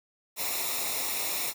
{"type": "noise with comb filter", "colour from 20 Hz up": "white", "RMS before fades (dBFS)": -31, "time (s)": [0.36, 1.54], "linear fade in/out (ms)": 50, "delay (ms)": 0.64, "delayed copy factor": -0.7, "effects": []}